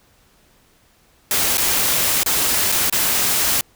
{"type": "noise with dropouts", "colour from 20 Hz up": "white", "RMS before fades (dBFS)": -18, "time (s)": [1.31, 3.61], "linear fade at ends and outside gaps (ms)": 1, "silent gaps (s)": [[1.572, 1.58], [2.233, 2.261], [2.719, 2.723], [2.898, 2.925]], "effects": ["pink hiss -56 dBFS RMS until 3.75 s"]}